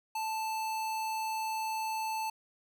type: tone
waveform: square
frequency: 880 Hz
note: A5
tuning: in tune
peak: -33 dBFS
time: 0.15-2.3 s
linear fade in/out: 5 ms
effects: none